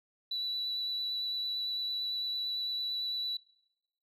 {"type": "tone with vibrato", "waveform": "sine", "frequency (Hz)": 3951, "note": "B7", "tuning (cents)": 0, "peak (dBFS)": -31, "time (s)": [0.31, 3.37], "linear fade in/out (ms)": 5, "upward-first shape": "sine", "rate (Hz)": 8.9, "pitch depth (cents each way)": 10, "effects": ["noise-tail reverb RT60 1.0 s tail -26 dB re dry", "tanh soft clip ceiling -28 dBFS"]}